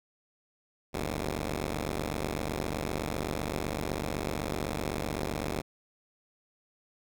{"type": "tone pair together", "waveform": "5% pulse", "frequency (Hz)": [47.88, 76], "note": ["G1", "D#2"], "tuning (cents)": [-40, -40], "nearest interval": "minor sixth", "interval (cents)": 800, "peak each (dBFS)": -23, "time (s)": [0.93, 5.62], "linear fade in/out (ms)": 20, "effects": []}